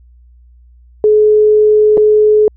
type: tone with dropouts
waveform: sine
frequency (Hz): 425.6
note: G#4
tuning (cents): +42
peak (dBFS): -5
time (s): 1.04-2.48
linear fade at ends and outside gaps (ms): 1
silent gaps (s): 1.972-1.977
effects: added 60 Hz sine -40 dBFS peak until 2.56 s